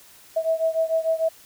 sine beating tone pair, 646 / 652.7 Hz, E5 / E5, -35 / -17 cents, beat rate 6.7 Hz, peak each -22 / -24 dBFS, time 0.36-1.29 s, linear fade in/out 10 ms, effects white hiss -50 dBFS RMS until 1.45 s

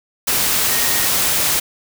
sine tone in noise, 1864.7 Hz, A#6, in tune, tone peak -27 dBFS, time 0.71-1.07 s, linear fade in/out 10 ms, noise white, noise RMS -17 dBFS, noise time 0.27-1.6 s, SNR -13 dB, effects none

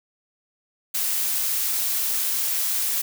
blue noise, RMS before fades -24 dBFS, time 0.94-3.02 s, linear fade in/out 10 ms, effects none

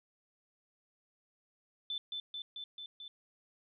sine tone with echo, 3523 Hz, A7, 1 cent sharp, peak -35 dBFS, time 1.9-1.98 s, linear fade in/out 2 ms, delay 220 ms, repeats 5, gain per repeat -2 dB, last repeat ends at 3.08 s, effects none

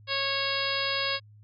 harmonic tone, 550 Hz, C#5, 14 cents flat, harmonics 1 / 2 / 3 / 4 / 5 / 6 / 7 / 8 / 9, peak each -35 / -35 / -35 / -35 / -35 / -35 / -35 / -35 / -35 dBFS, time 0.07-1.2 s, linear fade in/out 50 ms, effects added 105 Hz sine -50 dBFS peak until 1.43 s

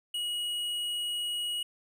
triangle tone with hard clipping, 2904 Hz, F#7, 33 cents flat, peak -32 dBFS, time 0.14-1.63 s, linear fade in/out 5 ms, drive 11 dB, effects none

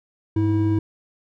triangle tone pair together, 101.83 / 323.3 Hz, G#2 / E4, -34 / -34 cents, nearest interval octave + minor sixth, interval 2000 cents, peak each -18 dBFS, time 0.36-0.79 s, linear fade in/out 5 ms, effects none

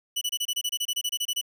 sawtooth tone bursts, 2960 Hz, F#7, in tune, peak -22 dBFS, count 16, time 0.16-1.414 s, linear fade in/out 10 ms, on 54 ms, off 26 ms, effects none

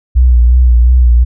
sine tone with vibrato, 60.9 Hz, B1, 24 cents flat, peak -3 dBFS, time 0.15-1.25 s, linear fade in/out 20 ms, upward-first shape sine, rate 2.8 Hz, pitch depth 54 cents each way, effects none

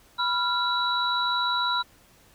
sine tone cluster, 984 / 1383 / 3922 Hz, B5 / F6 / B7, -7 / -17 / -13 cents, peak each -27 dBFS, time 0.18-1.83 s, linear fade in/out 20 ms, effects pink hiss -57 dBFS RMS until 2.34 s

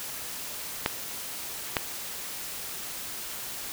clicks, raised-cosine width 0.3 ms, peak -7 dBFS, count 2, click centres 0.861 / 1.768 s, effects white hiss -37 dBFS RMS until 3.72 s

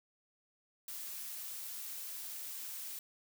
blue noise, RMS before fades -44 dBFS, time 0.88-2.99 s, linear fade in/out 2 ms, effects none

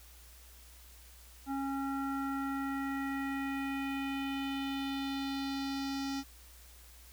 square tone with low-pass filter sweep, 273.5 Hz, C#4, 23 cents flat, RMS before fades -36 dBFS, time 1.46-6.24 s, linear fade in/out 50 ms, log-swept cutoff 1100 to 5500 Hz, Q 2.8, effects added 60 Hz sine -55 dBFS peak until 7.12 s + white hiss -58 dBFS RMS until 7.12 s

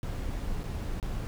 brown noise with dropouts, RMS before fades -33 dBFS, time 0.03-1.27 s, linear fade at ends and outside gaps 0 ms, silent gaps 0.634-0.64 / 1-1.028 s, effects none

